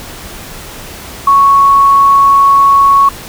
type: tone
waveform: sine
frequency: 1108.7 Hz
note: C#6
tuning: in tune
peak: -3 dBFS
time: 1.27-3.09 s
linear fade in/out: 5 ms
effects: pink hiss -28 dBFS RMS until 3.28 s